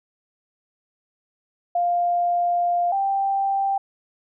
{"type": "tone pair in turn", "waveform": "sine", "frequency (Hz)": [700, 785.7], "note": ["F5", "G5"], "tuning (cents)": [4, 4], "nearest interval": "major second", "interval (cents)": 200, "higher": "second", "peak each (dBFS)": [-18, -19], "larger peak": "first", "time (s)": [[1.75, 2.92], [2.92, 3.78]], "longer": "first", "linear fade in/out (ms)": 5, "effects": []}